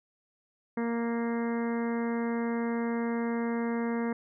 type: harmonic tone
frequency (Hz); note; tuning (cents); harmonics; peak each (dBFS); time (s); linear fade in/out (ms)
233.1; A#3; 0; 1 / 2 / 3 / 4 / 5 / 6 / 7 / 8 / 9; -29 / -34 / -43 / -41 / -45 / -48 / -46 / -47 / -47; 0.77-4.13; 5
effects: none